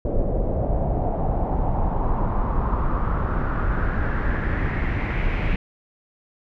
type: noise with low-pass filter sweep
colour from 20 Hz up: brown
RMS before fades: -22 dBFS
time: 0.05-5.56 s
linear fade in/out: 2 ms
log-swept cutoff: 540 to 2400 Hz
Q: 4
effects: none